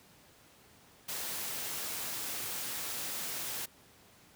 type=noise; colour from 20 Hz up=white; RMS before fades=-38 dBFS; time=1.08-3.66 s; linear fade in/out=10 ms; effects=pink hiss -60 dBFS RMS until 4.35 s + high-pass 80 Hz 12 dB/octave